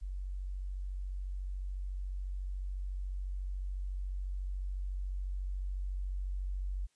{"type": "tone with level ramp", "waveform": "sine", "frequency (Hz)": 47, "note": "F#1", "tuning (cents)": 28, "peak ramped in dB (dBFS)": [-36, -33], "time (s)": [0.01, 6.87], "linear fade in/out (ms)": 20, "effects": ["white hiss -75 dBFS RMS until 6.95 s", "resampled to 22050 Hz"]}